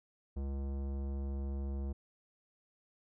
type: tone with tanh clipping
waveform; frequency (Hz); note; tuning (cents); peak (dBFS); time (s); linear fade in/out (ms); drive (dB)
sine; 68.7; C#2; -15; -37; 0.36-1.93; 10; 17
effects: none